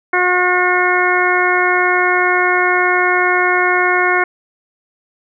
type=harmonic tone; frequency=361 Hz; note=F#4; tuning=43 cents flat; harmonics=1 / 2 / 3 / 4 / 5 / 6; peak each=-18 / -19 / -19 / -17 / -19 / -18 dBFS; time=0.13-4.24 s; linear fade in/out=5 ms; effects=none